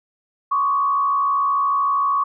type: tone with frequency modulation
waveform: sine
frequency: 1122 Hz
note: C#6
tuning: 21 cents sharp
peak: -16 dBFS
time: 0.51-2.24 s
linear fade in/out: 10 ms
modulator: 66.7 Hz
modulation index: 0.67
effects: none